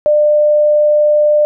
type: tone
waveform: sine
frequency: 598 Hz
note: D5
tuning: 31 cents sharp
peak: -7 dBFS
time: 0.06-1.45 s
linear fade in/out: 0 ms
effects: none